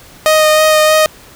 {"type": "tone with vibrato", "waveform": "sawtooth", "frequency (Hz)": 620, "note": "D#5", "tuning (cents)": -6, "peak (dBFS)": -3, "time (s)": [0.26, 1.06], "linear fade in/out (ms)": 0, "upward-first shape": "sine", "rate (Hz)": 3.2, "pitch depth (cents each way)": 13, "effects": ["pink hiss -39 dBFS RMS until 1.35 s"]}